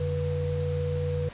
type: tone cluster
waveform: sine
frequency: 89.1 / 146.1 / 489.2 Hz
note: F2 / D3 / B4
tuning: +35 / -9 / -16 cents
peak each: -30 dBFS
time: 0-1.29 s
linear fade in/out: 5 ms
effects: pink hiss -45 dBFS RMS until 1.33 s + resampled to 8000 Hz